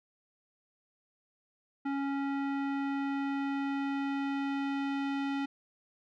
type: tone with low-pass filter sweep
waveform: square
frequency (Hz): 277.2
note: C#4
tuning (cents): 0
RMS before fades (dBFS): -33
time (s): 1.85-5.46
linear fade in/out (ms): 10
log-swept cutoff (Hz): 1700 to 2900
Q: 1.1
effects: none